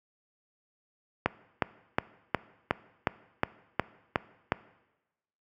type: click train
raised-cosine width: 0.5 ms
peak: -8 dBFS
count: 10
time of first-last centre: 1.26-4.521 s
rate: 2.76 Hz
effects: noise-tail reverb RT60 1.0 s tail -19 dB re dry + high-pass 80 Hz 12 dB/octave